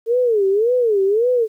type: tone with vibrato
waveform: sine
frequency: 440 Hz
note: A4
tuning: in tune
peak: -13 dBFS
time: 0.06-1.48 s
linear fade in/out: 50 ms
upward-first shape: sine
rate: 1.8 Hz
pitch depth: 230 cents each way
effects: 9-bit